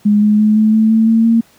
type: tone with pitch steps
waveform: sine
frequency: 207.7 / 210.6 / 213.5 / 216.5 / 219.5 / 222.6 / 225.7 / 228.9 Hz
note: G#3 / G#3 / G#3 / A3 / A3 / A3 / A3 / A#3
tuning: 0 / +24 / +48 / -28 / -4 / +20 / +44 / -31 cents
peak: -7 dBFS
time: 0.05-1.41 s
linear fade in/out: 10 ms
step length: 170 ms
effects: pink hiss -49 dBFS RMS until 1.58 s + high-pass 100 Hz 12 dB/octave